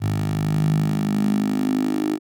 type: tone with high-pass filter sweep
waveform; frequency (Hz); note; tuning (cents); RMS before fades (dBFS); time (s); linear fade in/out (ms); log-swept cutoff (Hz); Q
10% pulse; 51.5; G#1; -14; -21; 0-2.19; 50; 110 to 320; 6.4
effects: none